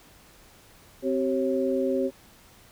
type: tone cluster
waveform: sine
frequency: 261.2 / 383.6 / 544 Hz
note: C4 / G4 / C#5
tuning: -3 / -37 / -33 cents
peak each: -27 dBFS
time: 1.02-2.11 s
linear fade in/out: 50 ms
effects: pink hiss -54 dBFS RMS until 2.71 s